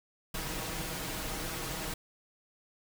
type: noise with comb filter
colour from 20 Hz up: pink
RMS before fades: -37 dBFS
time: 0.34-1.94 s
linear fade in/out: 5 ms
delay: 6.3 ms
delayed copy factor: +0.6
effects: none